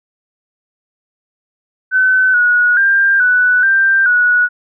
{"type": "tone with pitch steps", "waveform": "sine", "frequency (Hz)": [1518, 1457, 1592, 1486, 1575, 1464], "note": ["F#6", "F#6", "G6", "F#6", "G6", "F#6"], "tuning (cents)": [44, -27, 26, 7, 8, -19], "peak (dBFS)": -8, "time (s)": [1.91, 4.49], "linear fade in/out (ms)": 50, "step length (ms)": 430, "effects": []}